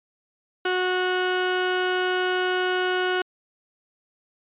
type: tone pair together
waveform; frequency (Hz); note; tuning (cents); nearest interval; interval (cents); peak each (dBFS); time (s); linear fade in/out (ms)
sawtooth; 366.5 / 733; F#4 / F#5; -16 / -16; octave; 1200; -19; 0.65-3.22; 5
effects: resampled to 8000 Hz